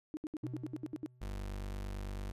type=tone bursts; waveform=sine; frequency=307.4 Hz; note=D#4; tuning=21 cents flat; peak=-36 dBFS; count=10; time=0.14-1.061 s; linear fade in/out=0 ms; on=30 ms; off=69 ms
type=tone with exponential decay; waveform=triangle; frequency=125 Hz; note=B2; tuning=21 cents sharp; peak=-37 dBFS; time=0.43-1.77 s; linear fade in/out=5 ms; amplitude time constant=290 ms
type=tone; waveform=35% pulse; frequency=49 Hz; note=G1; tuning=in tune; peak=-37 dBFS; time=1.21-2.32 s; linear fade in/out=10 ms
effects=resampled to 32000 Hz